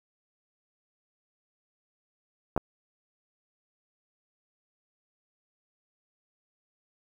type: clicks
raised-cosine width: 1 ms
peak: -13 dBFS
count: 2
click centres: 2.564 / 2.577 s
effects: 8-bit